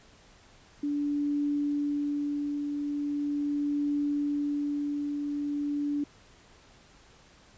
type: tone with tremolo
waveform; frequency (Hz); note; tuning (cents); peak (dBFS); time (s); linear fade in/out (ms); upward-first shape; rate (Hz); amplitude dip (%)
sine; 290; D4; -22; -25; 0.83-6.04; 5; triangle; 0.4; 40
effects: pink hiss -57 dBFS RMS until 7.57 s + resampled to 16000 Hz